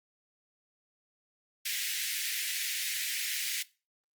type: high-pass noise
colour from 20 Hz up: pink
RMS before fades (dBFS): -34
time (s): 1.65-3.63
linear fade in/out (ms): 10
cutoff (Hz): 1800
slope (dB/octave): 48
effects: noise-tail reverb RT60 0.3 s tail -19 dB re dry + Opus 32 kbps